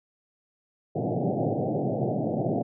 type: band-pass noise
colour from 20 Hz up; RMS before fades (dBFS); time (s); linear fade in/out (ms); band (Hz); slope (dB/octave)
pink; -27; 0.95-2.63; 10; 110 to 770; 96
effects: none